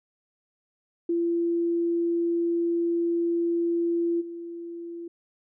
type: tone with level steps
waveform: sine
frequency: 340 Hz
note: F4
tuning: 46 cents flat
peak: -22 / -34 dBFS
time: 1.09-5.08 s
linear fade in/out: 5 ms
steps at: 4.2 s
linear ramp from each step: 20 ms
effects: none